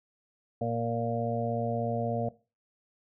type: harmonic tone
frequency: 116.54 Hz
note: A#2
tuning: in tune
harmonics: 1 / 2 / 4 / 5 / 6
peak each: -34 / -34 / -34 / -34 / -34 dBFS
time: 0.61-2.29 s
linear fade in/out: 5 ms
effects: noise-tail reverb RT60 0.3 s tail -18 dB re dry